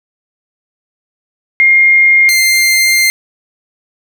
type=tone pair in turn; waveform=sine / sawtooth; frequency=2126 / 2099 Hz; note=C7 / C7; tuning=+27 / +5 cents; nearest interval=unison; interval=22 cents; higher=first; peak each=-4 dBFS; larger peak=neither; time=1.6-2.29 / 2.29-3.1 s; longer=second; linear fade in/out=0 ms; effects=none